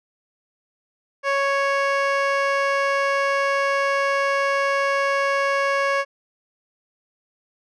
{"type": "tone with low-pass filter", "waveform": "15% pulse", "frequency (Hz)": 554.4, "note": "C#5", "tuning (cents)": 0, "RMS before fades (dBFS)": -21, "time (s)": [1.23, 6.05], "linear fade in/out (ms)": 50, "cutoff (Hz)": 3900, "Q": 0.62, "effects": []}